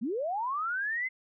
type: linear sweep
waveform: sine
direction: up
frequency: 196 to 2093 Hz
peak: -29 dBFS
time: 0.01-1.09 s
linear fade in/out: 20 ms
effects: none